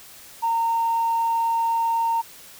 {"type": "tone", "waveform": "sine", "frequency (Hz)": 918, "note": "A#5", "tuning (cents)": -27, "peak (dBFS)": -18, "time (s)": [0.42, 2.22], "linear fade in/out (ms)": 20, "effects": ["tanh soft clip ceiling -15 dBFS", "white hiss -45 dBFS RMS until 2.59 s"]}